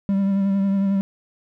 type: tone with vibrato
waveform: triangle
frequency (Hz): 196.4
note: G3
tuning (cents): +4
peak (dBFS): -15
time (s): 0.09-1.01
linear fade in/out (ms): 0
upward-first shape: triangle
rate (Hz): 11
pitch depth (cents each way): 31
effects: none